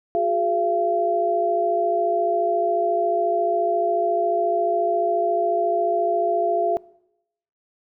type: tone cluster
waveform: sine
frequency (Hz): 362.2 / 416.4 / 683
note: F#4 / G#4 / F5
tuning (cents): -37 / +5 / -39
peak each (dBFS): -26 / -25 / -20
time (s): 0.15-6.77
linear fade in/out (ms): 0
effects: noise-tail reverb RT60 0.8 s tail -22 dB re dry